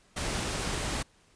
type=noise; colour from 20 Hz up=pink; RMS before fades=-32 dBFS; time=0.16-1.03 s; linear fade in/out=10 ms; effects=pink hiss -63 dBFS RMS until 1.35 s + resampled to 22050 Hz